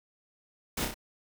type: noise with echo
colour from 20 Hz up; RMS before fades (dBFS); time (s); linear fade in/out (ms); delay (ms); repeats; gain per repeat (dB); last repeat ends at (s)
pink; -32; 0.77-0.85; 5; 31; 3; -4; 0.943
effects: none